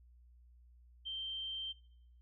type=tone; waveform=sine; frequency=3136 Hz; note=G7; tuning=in tune; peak=-39 dBFS; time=1.05-1.73 s; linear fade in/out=20 ms; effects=noise-tail reverb RT60 0.8 s tail -21 dB re dry + added 60 Hz sine -59 dBFS peak until 2.21 s